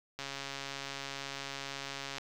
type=click train; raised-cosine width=0.2 ms; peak=-22 dBFS; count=276; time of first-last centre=0.19-2.183 s; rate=138 Hz; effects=9-bit